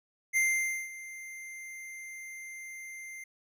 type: tone with ADSR envelope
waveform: square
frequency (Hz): 2093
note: C7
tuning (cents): 0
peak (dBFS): -24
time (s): 0.33-3.24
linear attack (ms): 37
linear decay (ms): 520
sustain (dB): -18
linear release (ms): 5
effects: resampled to 32000 Hz